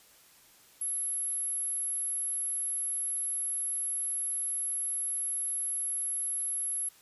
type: tone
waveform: sine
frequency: 11175 Hz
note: F9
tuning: in tune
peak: -30 dBFS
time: 0.81-6.89 s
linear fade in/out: 5 ms
effects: white hiss -59 dBFS RMS until 7.01 s + resampled to 32000 Hz